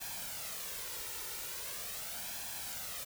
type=noise with flanger; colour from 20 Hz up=white; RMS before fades=-42 dBFS; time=0-3.05 s; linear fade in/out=20 ms; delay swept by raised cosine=1.2 to 2.2 ms; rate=0.41 Hz; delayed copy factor=+0.6; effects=none